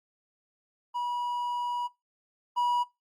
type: tone pair in turn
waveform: triangle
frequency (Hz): 970 / 970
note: B5 / B5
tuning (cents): -31 / -31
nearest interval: unison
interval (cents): 0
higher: neither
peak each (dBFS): -27 / -22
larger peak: second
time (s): 0.94-1.88 / 2.56-2.84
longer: first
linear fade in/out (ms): 20
effects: noise-tail reverb RT60 0.2 s tail -20 dB re dry + Opus 48 kbps